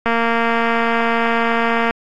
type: click train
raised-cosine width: 0.5 ms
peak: -3 dBFS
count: 428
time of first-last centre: 0.06-1.908 s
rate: 231 Hz
effects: AAC 64 kbps